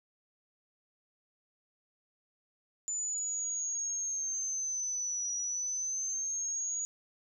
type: linear two-way sweep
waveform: sine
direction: down then up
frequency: 7040 to 5810 to 6770 Hz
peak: -32 dBFS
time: 2.88-6.85 s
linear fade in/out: 0 ms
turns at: 5.35 s
effects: none